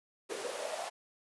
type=noise with high-pass filter sweep; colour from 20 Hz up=pink; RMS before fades=-39 dBFS; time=0.29-0.9 s; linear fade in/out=20 ms; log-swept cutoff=420 to 720 Hz; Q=5.3; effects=resampled to 24000 Hz